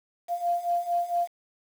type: beating tone pair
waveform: sine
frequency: 693 / 697.4 Hz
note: F5 / F5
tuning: -14 / -3 cents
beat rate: 4.4 Hz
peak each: -29 / -26 dBFS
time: 0.28-1.28 s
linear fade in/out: 50 ms
effects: 8-bit